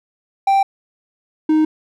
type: tone pair in turn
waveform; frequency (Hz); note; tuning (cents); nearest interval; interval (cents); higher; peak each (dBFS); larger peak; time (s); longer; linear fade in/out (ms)
triangle; 784 / 311.1; G5 / D#4; 0 / 0; octave + major third; 1600; first; -9; neither; 0.47-0.63 / 1.49-1.65; neither; 5
effects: none